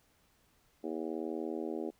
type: harmonic tone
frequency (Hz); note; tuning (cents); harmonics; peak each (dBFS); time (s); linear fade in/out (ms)
80.3; E2; -45; 3 / 4 / 5 / 6 / 7 / 8 / 9 / 10; -42 / -39 / -40 / -45 / -46 / -54 / -50 / -55; 0.83-1.91; 20
effects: pink hiss -70 dBFS RMS until 1.99 s